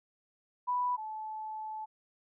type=tone pair in turn; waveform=sine; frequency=987.8 / 867.3 Hz; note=B5 / A5; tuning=0 / -25 cents; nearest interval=major second; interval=225 cents; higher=first; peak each=-28 / -37 dBFS; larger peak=first; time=0.67-0.97 / 0.97-1.86 s; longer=second; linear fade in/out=20 ms; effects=none